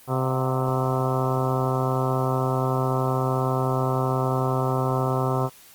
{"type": "harmonic tone with a mistuned harmonic", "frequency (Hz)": 130.5, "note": "C3", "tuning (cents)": -4, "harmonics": [1, 2, 3, 4, 5, 6, 7, 8, 9, 10], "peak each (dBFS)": [-24, -31, -29, -31, -32, -32, -33, -33, -35, -34], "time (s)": [0.07, 5.5], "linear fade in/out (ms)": 50, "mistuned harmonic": 6, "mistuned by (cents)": -66, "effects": ["white hiss -50 dBFS RMS until 5.74 s", "Opus 24 kbps"]}